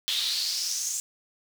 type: noise with high-pass filter sweep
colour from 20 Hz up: brown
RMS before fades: -29 dBFS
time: 0.08-1 s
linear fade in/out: 0 ms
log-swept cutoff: 3400 to 7100 Hz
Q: 5.2
effects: none